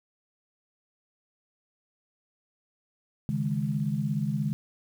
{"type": "chord", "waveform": "sine", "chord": "C# suspended second", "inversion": "none", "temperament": "equal", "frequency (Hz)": [138.59, 155.56, 207.7], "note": ["C#3", "D#3", "G#3"], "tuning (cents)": [0, 0, 0], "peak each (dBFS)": -30, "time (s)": [3.29, 4.53], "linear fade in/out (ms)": 0, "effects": ["9-bit"]}